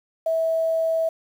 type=tone; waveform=sine; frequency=651 Hz; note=E5; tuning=22 cents flat; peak=-19 dBFS; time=0.26-1.09 s; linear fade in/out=5 ms; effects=8-bit